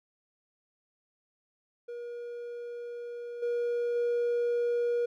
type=tone with level steps; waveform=triangle; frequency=477.6 Hz; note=A#4; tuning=42 cents sharp; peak=-35 / -25 / -23 dBFS; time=1.88-5.06 s; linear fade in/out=10 ms; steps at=3.42 / 3.95 s; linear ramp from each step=10 ms; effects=tanh soft clip ceiling -20 dBFS